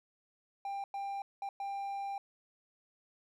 triangle tone bursts at uneven times, 794 Hz, G5, 22 cents sharp, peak -34 dBFS, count 4, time 0.65-0.84 / 0.94-1.22 / 1.42-1.49 / 1.6-2.18 s, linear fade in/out 2 ms, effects none

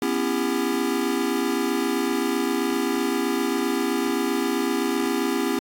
square chord, C# half-diminished seventh, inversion third, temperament just, 249.5 / 277.2 / 332.6 / 399.1 Hz, B3 / C#4 / E4 / G4, +18 / 0 / +16 / +31 cents, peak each -28 dBFS, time 0.02-5.59 s, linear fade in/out 2 ms, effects AAC 64 kbps

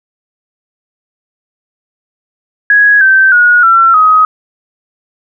sine tone with pitch steps, 1664 / 1552.6 / 1448.6 / 1351.6 / 1261.1 Hz, G#6 / G6 / F#6 / E6 / D#6, +3 / -17 / -37 / +43 / +23 cents, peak -3 dBFS, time 2.7-4.25 s, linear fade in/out 2 ms, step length 310 ms, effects none

